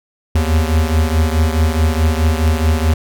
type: beating tone pair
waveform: square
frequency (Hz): 77.78 / 82.48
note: D#2 / E2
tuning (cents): 0 / +2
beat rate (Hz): 4.7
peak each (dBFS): -14 / -18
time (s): 0.35-2.94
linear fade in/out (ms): 5
effects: none